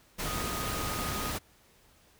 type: tone in noise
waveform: sine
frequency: 1244.5 Hz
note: D#6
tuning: in tune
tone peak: -38 dBFS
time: 0.25-1.32 s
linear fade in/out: 20 ms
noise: pink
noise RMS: -34 dBFS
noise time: 0.18-1.39 s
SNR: -7 dB
effects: pink hiss -62 dBFS RMS until 2.19 s